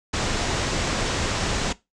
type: low-pass noise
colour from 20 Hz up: pink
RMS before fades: -25 dBFS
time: 0.13-1.73 s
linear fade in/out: 10 ms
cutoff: 7900 Hz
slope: 48 dB/octave
effects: noise-tail reverb RT60 0.2 s tail -19 dB re dry